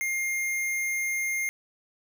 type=tone; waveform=square; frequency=2120 Hz; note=C7; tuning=22 cents sharp; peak=-27 dBFS; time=0.01-1.49 s; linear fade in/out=0 ms; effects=none